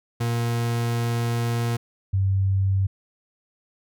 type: tone pair in turn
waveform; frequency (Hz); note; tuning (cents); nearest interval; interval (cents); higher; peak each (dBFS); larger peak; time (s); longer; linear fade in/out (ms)
40% pulse / sine; 117.7 / 96.65; A#2 / G2; +17 / -24; minor third; 341; first; -21 / -18; second; 0.2-1.77 / 2.13-2.87; first; 10
effects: none